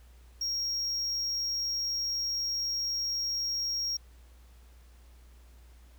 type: tone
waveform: triangle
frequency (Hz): 5588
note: F8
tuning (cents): 0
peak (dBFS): -28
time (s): 0.41-3.97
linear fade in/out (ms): 5
effects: added 60 Hz sine -52 dBFS peak until 5.98 s + pink hiss -64 dBFS RMS until 5.98 s